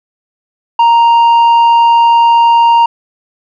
sine tone with tanh clipping, 932.3 Hz, A#5, in tune, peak -5 dBFS, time 0.79-2.86 s, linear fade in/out 5 ms, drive 5 dB, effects none

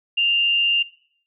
sine tone with frequency modulation, 2794 Hz, F7, in tune, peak -16 dBFS, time 0.17-0.83 s, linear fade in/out 10 ms, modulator 155 Hz, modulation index 0.26, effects noise-tail reverb RT60 0.7 s tail -22 dB re dry

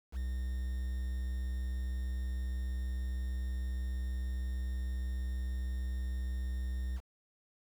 triangle tone with quantisation, 63.2 Hz, B1, 41 cents sharp, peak -31 dBFS, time 0.12-7.01 s, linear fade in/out 50 ms, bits 9, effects none

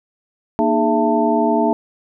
sine tone cluster, 234.3 / 305.6 / 415.9 / 670 / 890 Hz, A#3 / D#4 / G#4 / E5 / A5, +9 / -31 / +2 / +28 / +20 cents, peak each -19 / -20 / -21 / -19 / -20 dBFS, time 0.59-1.73 s, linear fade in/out 0 ms, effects none

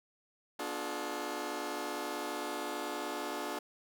15% pulse chord, B diminished seventh, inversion none, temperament just, 246.9 / 296.3 / 355.6 / 426.7 Hz, B3 / D4 / F4 / Ab4, 0 / +15 / +31 / +47 cents, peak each -40 / -34 / -35 / -35 dBFS, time 0.59-3.59 s, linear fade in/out 5 ms, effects none

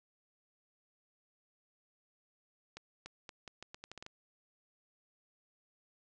accelerating click train, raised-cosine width 0.2 ms, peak -29 dBFS, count 11, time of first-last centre 2.77-4.064 s, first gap 290 ms, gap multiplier 0.8, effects resampled to 22050 Hz + 11-bit

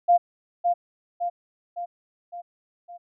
sine tone with echo, 698.5 Hz, F5, in tune, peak -13 dBFS, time 0.08-0.18 s, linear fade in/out 20 ms, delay 560 ms, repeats 5, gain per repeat -5 dB, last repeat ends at 2.98 s, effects none

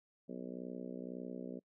harmonic tone, 61.9 Hz, B1, 5 cents sharp, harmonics 3 / 4 / 5 / 6 / 7 / 8 / 9 / 10, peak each -48 / -46 / -52 / -51 / -51 / -54 / -53 / -58 dBFS, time 0.28-1.6 s, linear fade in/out 20 ms, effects noise-tail reverb RT60 0.1 s tail -26 dB re dry

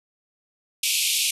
pink band-pass noise, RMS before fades -23 dBFS, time 0.83-1.31 s, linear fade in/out 5 ms, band 2300 to 13000 Hz, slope 96 dB/octave, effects none

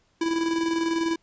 square tone with tremolo, 330.6 Hz, E4, 5 cents sharp, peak -22 dBFS, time 0.21-1.16 s, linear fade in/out 5 ms, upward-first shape square, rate 20 Hz, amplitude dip 40%, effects pink hiss -66 dBFS RMS until 1.22 s + resampled to 16000 Hz

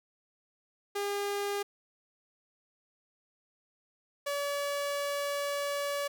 sawtooth tone pair in turn, 404.6 / 570.7 Hz, G#4 / D5, -45 / -50 cents, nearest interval tritone, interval 595 cents, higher second, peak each -27 dBFS, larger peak neither, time 0.95-1.63 / 4.26-6.08 s, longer second, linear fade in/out 10 ms, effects none

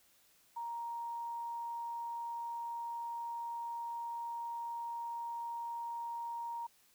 sine tone with quantisation, 936 Hz, A#5, 7 cents sharp, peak -38 dBFS, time 0.56-6.67 s, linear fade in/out 10 ms, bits 11, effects white hiss -68 dBFS RMS until 6.94 s

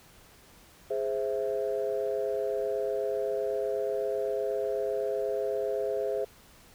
sine chord, Ab augmented, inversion none, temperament equal, 415.3 / 523.3 / 659.3 Hz, Ab4 / C5 / E5, 0 / 0 / 0 cents, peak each -30 / -31 / -33 dBFS, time 0.9-6.25 s, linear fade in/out 10 ms, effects tanh soft clip ceiling -20 dBFS + pink hiss -56 dBFS RMS until 6.74 s

